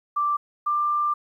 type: tone pair in turn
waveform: sine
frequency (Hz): 1174.7 / 1187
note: D6 / D6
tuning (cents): 0 / +18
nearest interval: unison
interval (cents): 18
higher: second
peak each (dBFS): -20 / -20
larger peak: neither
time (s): 0.16-0.37 / 0.66-1.14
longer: second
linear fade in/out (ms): 10
effects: 10-bit